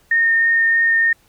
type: tone with vibrato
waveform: sine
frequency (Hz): 1832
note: A#6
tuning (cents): -31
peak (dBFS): -12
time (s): 0.11-1.13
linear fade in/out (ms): 5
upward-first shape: triangle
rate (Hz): 3.2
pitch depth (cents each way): 9
effects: pink hiss -56 dBFS RMS until 1.28 s